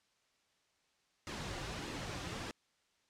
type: noise with flanger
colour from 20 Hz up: pink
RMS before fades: -42 dBFS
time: 1.27-2.51 s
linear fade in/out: 0 ms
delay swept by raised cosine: 1.3 to 4.7 ms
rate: 1.6 Hz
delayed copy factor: -0.55
effects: white hiss -75 dBFS RMS until 3.09 s + low-pass 6000 Hz 12 dB/octave